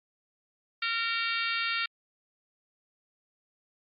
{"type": "harmonic tone with a mistuned harmonic", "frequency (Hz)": 460, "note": "A#4", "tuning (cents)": -23, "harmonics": [3, 4, 5, 6, 7, 8, 9, 10], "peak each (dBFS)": [-33, -36, -34, -35, -39, -37, -43, -41], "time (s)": [0.82, 1.86], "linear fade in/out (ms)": 5, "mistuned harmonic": 9, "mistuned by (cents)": 19, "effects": ["Opus 48 kbps"]}